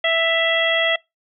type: harmonic tone with a mistuned harmonic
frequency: 659.3 Hz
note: E5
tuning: in tune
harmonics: 1 / 2 / 3 / 4 / 5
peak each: -20 / -29 / -20 / -27 / -22 dBFS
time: 0.04-0.96 s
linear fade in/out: 5 ms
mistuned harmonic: 4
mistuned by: +32 cents
effects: noise-tail reverb RT60 0.2 s tail -24 dB re dry